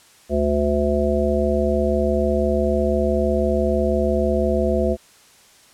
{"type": "harmonic tone", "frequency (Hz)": 73, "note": "D2", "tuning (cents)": -10, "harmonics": [1, 3, 5, 7, 9], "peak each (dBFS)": [-23, -23, -23, -23, -23], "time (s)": [0.29, 4.97], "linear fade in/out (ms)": 50, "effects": ["white hiss -51 dBFS RMS until 5.73 s", "low-pass 10000 Hz 12 dB/octave"]}